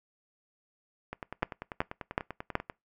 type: two click trains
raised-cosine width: 0.5 ms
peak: -22 / -11 dBFS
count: 17 / 4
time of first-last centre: 1.13-2.699 / 1.43-2.554 s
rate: 10.2 / 2.67 Hz
effects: noise-tail reverb RT60 0.2 s tail -23 dB re dry